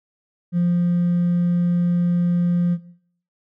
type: tone with hard clipping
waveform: triangle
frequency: 174.61 Hz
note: F3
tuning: in tune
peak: -15 dBFS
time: 0.52-2.78 s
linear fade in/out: 50 ms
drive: 2 dB
effects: noise-tail reverb RT60 0.6 s tail -17 dB re dry